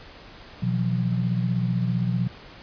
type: chord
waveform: sine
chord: B suspended fourth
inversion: none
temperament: equal with one note detuned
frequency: 123.47 / 164.81 / 180.46 Hz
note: B2 / E3 / F#3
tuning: 0 / 0 / -43 cents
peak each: -24 / -30 / -25 dBFS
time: 0.62-2.28 s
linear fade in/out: 10 ms
effects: pink hiss -45 dBFS RMS until 2.62 s + resampled to 11025 Hz